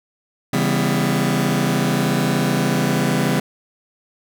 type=chord; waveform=sawtooth; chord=C# half-diminished seventh; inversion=none; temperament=just; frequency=138.59 / 166.31 / 199.57 / 249.5 Hz; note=C#3 / E3 / G3 / B3; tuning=0 / +16 / +31 / +18 cents; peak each=-18 dBFS; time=0.53-3.4 s; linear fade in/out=5 ms; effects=none